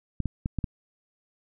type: clicks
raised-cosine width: 5 ms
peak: -15 dBFS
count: 5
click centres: 0.203 / 0.257 / 0.459 / 0.587 / 0.642 s
effects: none